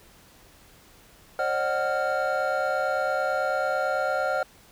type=tone cluster; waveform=triangle; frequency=537 / 606 / 744 / 1392 Hz; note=C5 / D#5 / F#5 / F6; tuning=+45 / -46 / +9 / -6 cents; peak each=-27 dBFS; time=1.39-4.43 s; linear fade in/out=2 ms; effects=pink hiss -54 dBFS RMS until 4.71 s